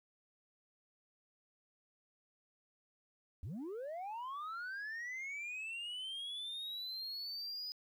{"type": "linear sweep", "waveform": "sine", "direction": "up", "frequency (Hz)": [69.3, 5000], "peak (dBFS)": -38, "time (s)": [3.43, 7.72], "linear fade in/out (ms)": 0, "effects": ["tanh soft clip ceiling -40 dBFS", "12-bit"]}